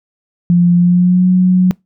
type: tone with pitch glide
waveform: sine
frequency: 174.61 to 183.19 Hz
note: F3 to F#3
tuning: 0 to -17 cents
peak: -6 dBFS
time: 0.5-1.71 s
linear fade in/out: 0 ms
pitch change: +83 cents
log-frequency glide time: 0.76-1.28 s
effects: noise-tail reverb RT60 0.2 s tail -25 dB re dry